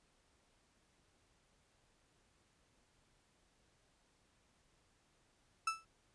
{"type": "tone with exponential decay", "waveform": "35% pulse", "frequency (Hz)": 1318.5, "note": "E6", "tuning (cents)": 0, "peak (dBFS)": -29, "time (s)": [5.67, 5.85], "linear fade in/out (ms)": 5, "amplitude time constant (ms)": 38, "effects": ["pink hiss -74 dBFS RMS until 6.14 s", "resampled to 22050 Hz"]}